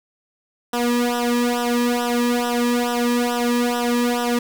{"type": "tone with flanger", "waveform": "sawtooth", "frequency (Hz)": 241.1, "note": "B3", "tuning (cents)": -41, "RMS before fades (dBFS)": -20, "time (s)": [0.73, 4.39], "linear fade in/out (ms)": 5, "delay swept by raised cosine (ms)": [0.44, 1.44], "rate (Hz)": 2.3, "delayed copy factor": -1, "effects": ["7-bit"]}